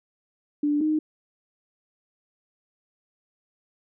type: tone pair in turn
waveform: sine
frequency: 293.7 / 308.5 Hz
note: D4 / D#4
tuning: 0 / -15 cents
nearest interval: minor second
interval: 85 cents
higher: second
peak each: -20 / -20 dBFS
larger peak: neither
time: 0.63-0.81 / 0.81-0.99 s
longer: neither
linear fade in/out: 5 ms
effects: none